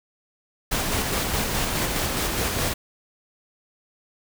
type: noise with tremolo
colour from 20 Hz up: pink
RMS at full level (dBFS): -24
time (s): 0.71-2.74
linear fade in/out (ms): 10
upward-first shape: square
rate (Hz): 4.8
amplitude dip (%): 25
effects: none